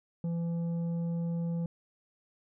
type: tone with tanh clipping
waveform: triangle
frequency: 168.8 Hz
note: E3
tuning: 41 cents sharp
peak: -31 dBFS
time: 0.24-1.66 s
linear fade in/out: 2 ms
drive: 11 dB
effects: none